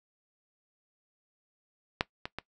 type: clicks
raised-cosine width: 0.3 ms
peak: -9 / -19 / -19 dBFS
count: 3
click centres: 2.009 / 2.255 / 2.386 s
effects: noise-tail reverb RT60 0.1 s tail -19 dB re dry